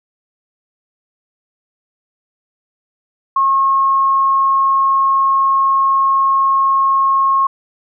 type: tone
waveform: sine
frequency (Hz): 1084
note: C#6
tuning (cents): -39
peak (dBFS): -10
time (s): 3.36-7.47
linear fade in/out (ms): 5
effects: none